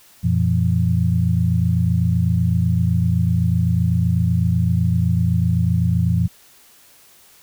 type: tone cluster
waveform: sine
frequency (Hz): 90.2 / 118.1 / 170.7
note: F#2 / A#2 / F3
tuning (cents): -44 / +23 / -39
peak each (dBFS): -19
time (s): 0.23-6.28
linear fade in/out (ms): 20
effects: white hiss -50 dBFS RMS until 7.42 s